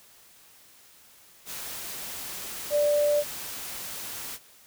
sine tone in noise, 587.3 Hz, D5, in tune, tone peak -20 dBFS, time 2.7-3.24 s, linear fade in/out 50 ms, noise white, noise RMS -37 dBFS, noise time 1.45-4.39 s, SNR +14 dB, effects white hiss -55 dBFS RMS until 4.66 s

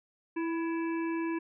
harmonic tone with a mistuned harmonic, 330 Hz, E4, 2 cents sharp, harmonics 1 / 3 / 5 / 7 / 8, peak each -30 / -40 / -44 / -47 / -48 dBFS, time 0.36-1.39 s, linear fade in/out 10 ms, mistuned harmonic 5, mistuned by +36 cents, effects none

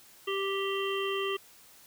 harmonic tone, 392 Hz, G4, in tune, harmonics 1 / 3 / 5 / 7 / 8, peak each -31 / -36 / -41 / -38 / -38 dBFS, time 0.27-1.37 s, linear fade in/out 10 ms, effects white hiss -56 dBFS RMS until 1.86 s

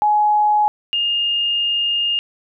sine tone pair in turn, 841 / 2829 Hz, G#5 / F7, +22 / +22 cents, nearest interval octave + major sixth, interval 2100 cents, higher second, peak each -12 / -16 dBFS, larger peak first, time 0.02-0.68 / 0.93-2.19 s, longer second, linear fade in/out 0 ms, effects none

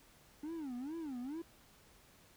triangle tone with vibrato, 284.9 Hz, C#4, 48 cents sharp, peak -38 dBFS, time 0.43-1.42 s, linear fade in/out 5 ms, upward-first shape sine, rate 2.3 Hz, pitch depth 280 cents each way, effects pink hiss -64 dBFS RMS until 2.36 s

